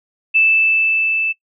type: tone with level ramp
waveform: sine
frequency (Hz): 2637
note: E7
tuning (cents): 0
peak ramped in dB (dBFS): -9 to -16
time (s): 0.34-1.33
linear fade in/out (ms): 20
effects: noise-tail reverb RT60 0.1 s tail -20 dB re dry